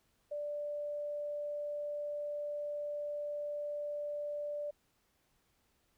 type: tone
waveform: sine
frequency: 587.3 Hz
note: D5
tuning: in tune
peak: -36 dBFS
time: 0.31-4.71 s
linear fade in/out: 10 ms
effects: pink hiss -75 dBFS RMS until 5.97 s